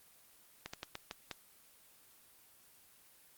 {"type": "slowing click train", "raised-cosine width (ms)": 0.2, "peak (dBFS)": -23, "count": 6, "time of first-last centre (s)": [0.66, 1.312], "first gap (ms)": 75, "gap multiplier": 1.28, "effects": ["white hiss -63 dBFS RMS until 3.37 s", "Opus 24 kbps"]}